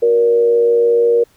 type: tone with frequency modulation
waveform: sine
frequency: 470.5 Hz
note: A#4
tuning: 16 cents sharp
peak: -9 dBFS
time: 0.02-1.24 s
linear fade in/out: 10 ms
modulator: 106 Hz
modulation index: 0.38
effects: pink hiss -54 dBFS RMS until 1.36 s